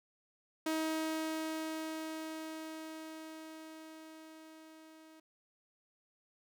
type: tone with level ramp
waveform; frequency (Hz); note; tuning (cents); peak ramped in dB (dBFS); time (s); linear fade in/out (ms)
sawtooth; 317.1; D#4; +33; -28 to -52; 0.66-5.2; 5
effects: none